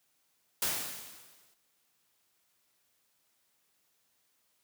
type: noise with exponential decay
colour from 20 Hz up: white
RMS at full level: -29 dBFS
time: 0.62-1.54 s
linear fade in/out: 2 ms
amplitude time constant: 200 ms
effects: white hiss -74 dBFS RMS until 4.63 s + high-pass 80 Hz 12 dB/octave